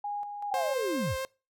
sine tone with tremolo, 821 Hz, G#5, 20 cents flat, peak -31 dBFS, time 0.04-0.74 s, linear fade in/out 5 ms, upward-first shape square, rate 2.6 Hz, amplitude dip 45%
sine linear sweep, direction down, 829 to 43.65 Hz, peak -29 dBFS, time 0.48-1.17 s, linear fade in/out 50 ms
sawtooth tone with vibrato, 528 Hz, C5, 16 cents sharp, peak -28 dBFS, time 0.54-1.25 s, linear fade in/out 0 ms, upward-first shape sine, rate 7.5 Hz, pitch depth 10 cents each way
effects noise-tail reverb RT60 0.3 s tail -24 dB re dry

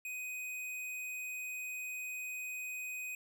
square tone, 2500 Hz, D#7, 8 cents sharp, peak -40 dBFS, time 0.05-3.15 s, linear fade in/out 2 ms, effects none

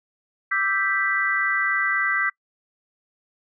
sine chord, E minor seventh, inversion third, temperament equal, 1174.7 / 1318.5 / 1568 / 1975.5 Hz, D6 / E6 / G6 / B6, 0 / 0 / 0 / 0 cents, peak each -29 / -29 / -24 / -23 dBFS, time 0.51-2.3 s, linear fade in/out 10 ms, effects noise-tail reverb RT60 0.1 s tail -25 dB re dry

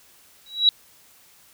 sine tone with exponential growth, 3890 Hz, B7, 27 cents flat, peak -9 dBFS, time 0.46-0.69 s, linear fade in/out 1 ms, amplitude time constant 50 ms, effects white hiss -54 dBFS RMS until 1.53 s

